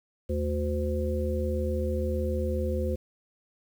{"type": "harmonic tone with a mistuned harmonic", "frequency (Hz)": 73.42, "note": "D2", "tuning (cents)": 0, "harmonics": [1, 3, 5, 7], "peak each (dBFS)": [-28, -34, -34, -32], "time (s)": [0.29, 2.96], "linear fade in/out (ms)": 10, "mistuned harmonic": 1, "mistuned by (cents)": 120, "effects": ["9-bit"]}